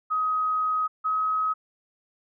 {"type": "tone pair in turn", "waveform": "sine", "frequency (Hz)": [1261, 1272], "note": ["D#6", "D#6"], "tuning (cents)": [23, 38], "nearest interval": "unison", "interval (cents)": 15, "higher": "second", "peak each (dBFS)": -22, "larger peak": "neither", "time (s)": [[0.1, 0.88], [1.04, 1.54]], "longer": "first", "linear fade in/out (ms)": 20, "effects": []}